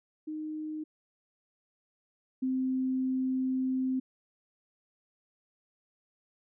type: tone pair in turn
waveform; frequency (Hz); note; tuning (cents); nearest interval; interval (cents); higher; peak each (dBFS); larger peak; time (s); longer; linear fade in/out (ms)
sine; 308.9 / 259.8; D#4 / C4; -12 / -12; minor third; 300; first; -34 / -27; second; 0.27-0.84 / 2.42-4; second; 10
effects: none